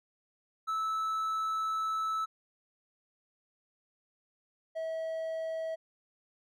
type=tone pair in turn; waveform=triangle; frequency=1308 / 646.5 Hz; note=E6 / E5; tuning=-14 / -34 cents; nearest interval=octave; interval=1220 cents; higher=first; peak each=-28 / -31 dBFS; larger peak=first; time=0.67-2.26 / 4.75-5.76 s; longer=first; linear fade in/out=20 ms; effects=none